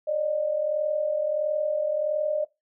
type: tone pair together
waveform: sine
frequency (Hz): 567 / 608.5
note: C#5 / D#5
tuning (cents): +39 / -39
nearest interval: minor second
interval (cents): 122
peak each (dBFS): -30 / -24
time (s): 0.07-2.45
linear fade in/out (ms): 10
effects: noise-tail reverb RT60 0.2 s tail -20 dB re dry